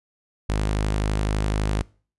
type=tone; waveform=sawtooth; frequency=51.91 Hz; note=G#1; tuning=in tune; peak=-17 dBFS; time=0.49-1.82 s; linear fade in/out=5 ms; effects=noise-tail reverb RT60 0.4 s tail -23 dB re dry + resampled to 24000 Hz